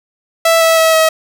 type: tone with pitch steps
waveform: sawtooth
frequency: 659.3 / 652.9 / 646.5 / 640.2 Hz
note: E5 / E5 / E5 / D#5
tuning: 0 / -17 / -34 / +49 cents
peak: -4 dBFS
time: 0.45-1.09 s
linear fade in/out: 5 ms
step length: 160 ms
effects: none